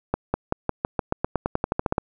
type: accelerating click train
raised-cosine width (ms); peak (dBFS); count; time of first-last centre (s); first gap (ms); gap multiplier
1; -7; 17; 0.14-1.982; 200; 0.92
effects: none